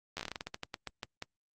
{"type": "slowing click train", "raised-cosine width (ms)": 0.2, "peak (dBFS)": -20, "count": 17, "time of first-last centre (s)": [0.17, 1.224], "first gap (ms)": 11, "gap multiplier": 1.21, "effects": ["Opus 48 kbps"]}